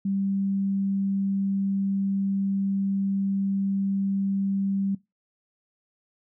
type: tone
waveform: sine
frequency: 196 Hz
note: G3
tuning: in tune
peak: -23 dBFS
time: 0.05-4.95 s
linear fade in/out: 5 ms
effects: noise-tail reverb RT60 0.2 s tail -20 dB re dry